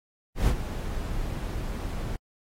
brown noise with ADSR envelope, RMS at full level -20 dBFS, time 0.35-2.16 s, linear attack 120 ms, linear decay 67 ms, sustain -11 dB, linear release 5 ms, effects AAC 48 kbps

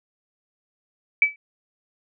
sine tone with exponential decay, 2300 Hz, D7, 37 cents flat, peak -9 dBFS, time 1.22-1.36 s, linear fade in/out 2 ms, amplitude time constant 29 ms, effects none

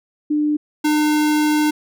sine / square tone pair in turn, 299.1 / 302.2 Hz, D4 / D4, +32 / +50 cents, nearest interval unison, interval 18 cents, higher second, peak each -15 dBFS, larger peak neither, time 0.3-0.57 / 0.84-1.71 s, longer second, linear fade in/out 10 ms, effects none

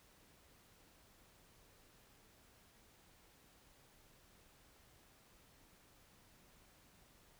silence, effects pink hiss -67 dBFS RMS until 7.39 s

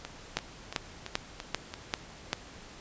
two click trains, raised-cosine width 0.2 ms, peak -10 / -20 dBFS, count 6 / 6, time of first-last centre 0.37-2.331 / 0.05-1.739 s, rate 2.55 / 2.96 Hz, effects pink hiss -49 dBFS RMS until 2.8 s + resampled to 16000 Hz

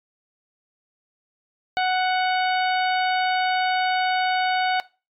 harmonic tone, 741 Hz, F#5, 2 cents sharp, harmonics 1 / 2 / 3 / 4 / 5 / 6, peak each -20 / -26 / -30 / -32 / -34 / -36 dBFS, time 1.77-4.8 s, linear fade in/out 0 ms, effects noise-tail reverb RT60 0.3 s tail -20 dB re dry + MP3 96 kbps

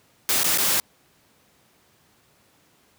white noise with dropouts, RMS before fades -21 dBFS, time 0.29-0.8 s, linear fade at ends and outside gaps 0 ms, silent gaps 0.433-0.443 / 0.575-0.584 s, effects pink hiss -60 dBFS RMS until 2.98 s + high-pass 100 Hz 12 dB/octave

